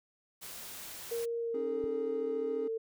white noise, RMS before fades -45 dBFS, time 0.41-1.26 s, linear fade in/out 20 ms
sine tone with pitch glide, 466.2 to 449.5 Hz, A#4 to A4, 0 to +37 cents, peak -32 dBFS, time 1.11-2.78 s, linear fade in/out 10 ms, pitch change -63 cents, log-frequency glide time 1.39-1.85 s
triangle chord, C# suspended second, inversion none, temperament equal with one note detuned, 270.2 / 311.1 / 415.3 Hz, C#4 / D#4 / G#4, -44 / 0 / 0 cents, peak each -39 / -43 / -38 dBFS, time 1.54-2.68 s, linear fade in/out 5 ms
click, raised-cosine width 5 ms, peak -36 dBFS, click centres 1.841 s
effects none

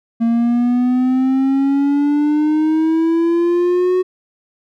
triangle exponential sweep, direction up, 229.1 to 370 Hz, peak -10 dBFS, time 0.2-4.03 s, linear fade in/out 20 ms, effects none

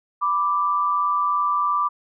sine tone pair together, 991.8 / 1174.7 Hz, B5 / D6, +7 / 0 cents, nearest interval minor third, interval 293 cents, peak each -25 / -19 dBFS, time 0.21-1.89 s, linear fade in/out 20 ms, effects none

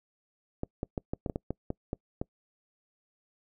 clicks, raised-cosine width 2 ms, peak -18 dBFS, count 11, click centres 0.634 / 0.831 / 0.978 / 1.135 / 1.262 / 1.298 / 1.359 / 1.506 / 1.704 / 1.931 / 2.215 s, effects noise-tail reverb RT60 0.1 s tail -26 dB re dry

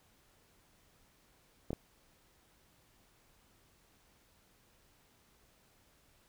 clicks, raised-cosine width 2 ms, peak -23 dBFS, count 2, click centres 1.706 / 1.731 s, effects pink hiss -68 dBFS RMS until 6.28 s

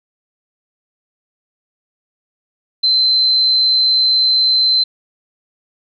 sine tone, 4082 Hz, C8, 44 cents flat, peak -10 dBFS, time 2.83-4.84 s, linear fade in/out 10 ms, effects none

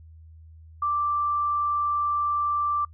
sine tone, 1174.7 Hz, D6, in tune, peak -22 dBFS, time 0.82-2.85 s, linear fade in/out 5 ms, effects noise-tail reverb RT60 0.1 s tail -23 dB re dry + added 80 Hz sine -45 dBFS peak until 2.93 s

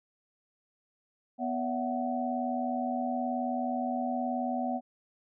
sine tone cluster, 246.9 / 571 / 669 / 748 Hz, B3 / D5 / E5 / F#5, 0 / -49 / +25 / +19 cents, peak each -32 / -40 / -37 / -33 dBFS, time 1.38-4.81 s, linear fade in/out 50 ms, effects none

